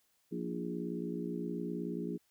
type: harmonic tone with a mistuned harmonic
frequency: 59 Hz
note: A#1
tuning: 22 cents sharp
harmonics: 3 / 4 / 5 / 6 / 7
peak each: -40 / -41 / -42 / -43 / -43 dBFS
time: 0.31-2.18 s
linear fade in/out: 20 ms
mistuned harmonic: 6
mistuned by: -42 cents
effects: white hiss -74 dBFS RMS until 2.3 s